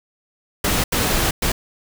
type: noise bursts at uneven times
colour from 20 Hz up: pink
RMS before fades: -19 dBFS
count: 3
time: 0.64-0.84 / 0.92-1.31 / 1.42-1.52 s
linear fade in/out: 5 ms
effects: none